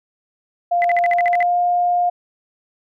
sine tone with pitch glide, 698.5 to 707.8 Hz, F5 to F5, 0 to +23 cents, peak -14 dBFS, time 0.71-2.1 s, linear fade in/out 10 ms, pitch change +23 cents, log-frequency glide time 1.05-1.61 s
sine tone bursts, 2019 Hz, B6, 38 cents sharp, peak -18 dBFS, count 9, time 0.82-1.427 s, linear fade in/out 0 ms, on 23 ms, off 50 ms
effects none

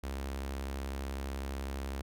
sawtooth tone with notch filter, 68 Hz, C#2, 33 cents flat, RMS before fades -38 dBFS, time 0.03-2.02 s, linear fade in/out 10 ms, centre 140 Hz, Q 1.9, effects none

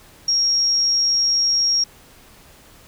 sine tone, 5588 Hz, F8, in tune, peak -15 dBFS, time 0.28-1.84 s, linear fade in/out 5 ms, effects pink hiss -48 dBFS RMS until 2.87 s

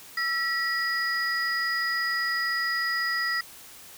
sine tone cluster, 1332 / 1929 / 4933 Hz, E6 / B6 / D#8, +18 / -41 / -16 cents, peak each -32 / -26 / -32 dBFS, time 0.17-3.41 s, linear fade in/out 5 ms, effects white hiss -47 dBFS RMS until 3.97 s

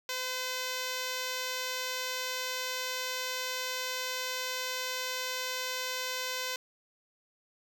5% pulse tone, 510 Hz, C5, 44 cents flat, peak -21 dBFS, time 0.09-6.56 s, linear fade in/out 2 ms, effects none

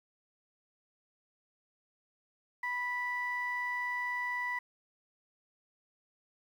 sine tone pair together, 984 / 1968 Hz, B5 / B6, -7 / -7 cents, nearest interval octave, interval 1200 cents, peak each -36 / -33 dBFS, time 2.63-4.59 s, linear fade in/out 5 ms, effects tanh soft clip ceiling -26 dBFS + 10-bit

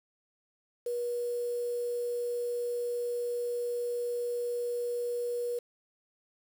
sine tone with quantisation, 482.3 Hz, B4, 41 cents flat, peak -30 dBFS, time 0.86-5.59 s, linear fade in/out 5 ms, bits 8, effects none

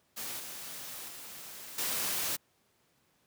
white noise with level steps, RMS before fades -39 / -43 / -46 / -33 dBFS, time 0.16-2.37 s, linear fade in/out 20 ms, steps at 0.39 / 1.08 / 1.78 s, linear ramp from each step 5 ms, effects pink hiss -71 dBFS RMS until 3.26 s + high-pass 100 Hz 12 dB/octave

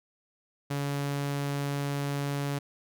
sawtooth tone, 141.8 Hz, C#3, 40 cents sharp, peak -25 dBFS, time 0.7-2.59 s, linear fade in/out 10 ms, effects none

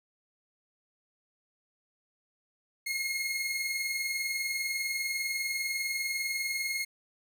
sawtooth tone pair together, 2151 / 2171 Hz, C7 / C#7, +47 / -37 cents, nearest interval unison, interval 16 cents, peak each -28 / -34 dBFS, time 2.86-6.85 s, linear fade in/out 10 ms, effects none

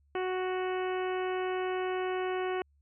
harmonic tone, 370 Hz, F#4, in tune, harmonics 1 / 2 / 3 / 4 / 5 / 6 / 7 / 8, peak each -31 / -37 / -41 / -43 / -45 / -47 / -48 / -49 dBFS, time 0.15-2.62 s, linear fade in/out 2 ms, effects added 71 Hz sine -64 dBFS peak until 2.81 s

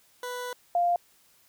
20% pulse / sine tone pair in turn, 493.9 / 698.5 Hz, B4 / F5, 0 / 0 cents, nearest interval tritone, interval 600 cents, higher second, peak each -28 / -21 dBFS, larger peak second, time 0.23-0.53 / 0.75-0.96 s, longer first, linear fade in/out 2 ms, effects white hiss -62 dBFS RMS until 1.48 s

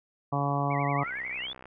harmonic tone, 141.6 Hz, C#3, 37 cents sharp, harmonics 1 / 2 / 3 / 4 / 5 / 6 / 7 / 8, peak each -29 / -34 / -39 / -37 / -32 / -36 / -35 / -34 dBFS, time 0.32-1.04 s, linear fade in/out 10 ms
sine tone with vibrato, 2093 Hz, C7, in tune, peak -36 dBFS, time 0.7-1.47 s, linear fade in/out 10 ms, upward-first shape triangle, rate 11 Hz, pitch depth 190 cents each way
sine exponential sweep, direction up, 1078 to 3563 Hz, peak -34 dBFS, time 0.95-1.53 s, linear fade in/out 5 ms
click train, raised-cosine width 0.5 ms, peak -31 dBFS, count 41, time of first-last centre 1.03-1.656 s, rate 63.9 Hz
effects none

